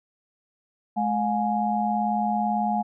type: tone cluster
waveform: sine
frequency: 212.7 / 716 / 834 Hz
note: G#3 / F5 / G#5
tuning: +42 / +43 / +7 cents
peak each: -26 dBFS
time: 0.96-2.83 s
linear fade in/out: 20 ms
effects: none